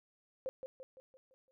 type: tone with echo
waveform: sine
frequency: 523.3 Hz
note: C5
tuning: in tune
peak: -35 dBFS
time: 0.46-0.49 s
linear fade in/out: 0 ms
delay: 170 ms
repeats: 6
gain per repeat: -6 dB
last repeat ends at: 1.51 s
effects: none